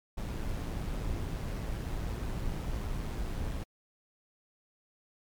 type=noise with amplitude modulation; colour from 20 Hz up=brown; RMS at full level=-33 dBFS; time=0.17-3.64 s; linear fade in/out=10 ms; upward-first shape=sine; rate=112 Hz; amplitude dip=35%; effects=MP3 96 kbps